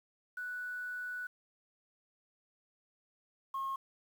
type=tone pair in turn; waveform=sine; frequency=1480 / 1079.5 Hz; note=F#6 / C#6; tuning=0 / -46 cents; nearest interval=perfect fourth; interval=546 cents; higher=first; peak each=-37 / -33 dBFS; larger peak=second; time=0.37-1.27 / 3.54-3.76 s; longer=first; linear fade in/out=5 ms; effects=tanh soft clip ceiling -31 dBFS + 10-bit